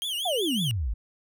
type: tone with vibrato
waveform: 45% pulse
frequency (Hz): 3136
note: G7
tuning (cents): 0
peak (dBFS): -28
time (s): 0.02-0.71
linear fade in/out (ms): 0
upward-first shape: triangle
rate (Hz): 5.4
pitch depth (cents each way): 210
type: exponential sweep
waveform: sine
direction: down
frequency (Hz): 784 to 47.36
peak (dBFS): -25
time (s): 0.25-0.94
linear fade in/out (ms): 10
effects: none